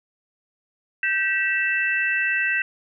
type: tone cluster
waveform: sine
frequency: 1559 / 1934 / 2655 Hz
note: G6 / B6 / E7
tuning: -10 / -37 / +12 cents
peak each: -24 dBFS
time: 1.03-2.62 s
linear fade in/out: 2 ms
effects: none